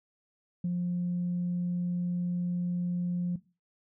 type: tone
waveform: sine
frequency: 176.6 Hz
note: F3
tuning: 20 cents sharp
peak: -26 dBFS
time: 0.64-3.36 s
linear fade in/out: 5 ms
effects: noise-tail reverb RT60 0.3 s tail -18 dB re dry + tanh soft clip ceiling -24 dBFS